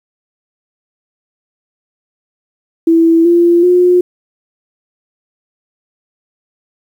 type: tone with pitch steps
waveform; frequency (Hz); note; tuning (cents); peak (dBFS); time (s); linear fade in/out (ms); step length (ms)
sine; 330 / 343.8 / 358.2; E4 / F4 / F4; +2 / -27 / +44; -5; 2.87-4.01; 5; 380
effects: 7-bit

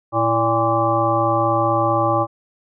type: harmonic tone with a mistuned harmonic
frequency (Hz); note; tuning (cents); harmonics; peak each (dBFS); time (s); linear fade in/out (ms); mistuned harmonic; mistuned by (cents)
115.6; A#2; -14; 1 / 3 / 5 / 7 / 9 / 10; -24 / -23 / -21 / -21 / -25 / -21; 0.12-2.27; 50; 3; -77
effects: none

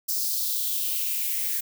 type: noise with high-pass filter sweep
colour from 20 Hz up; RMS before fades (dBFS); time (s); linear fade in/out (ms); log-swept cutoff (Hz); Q
violet; -27; 0.08-1.61; 10; 5200 to 1800; 3.2
effects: none

